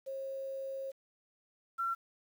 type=tone pair in turn; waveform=sine; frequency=539 / 1358.2 Hz; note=C#5 / F6; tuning=-49 / -49 cents; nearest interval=octave + major third; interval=1600 cents; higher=second; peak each=-37 / -31 dBFS; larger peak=second; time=0.06-0.92 / 1.78-1.95 s; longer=first; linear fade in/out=20 ms; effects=10-bit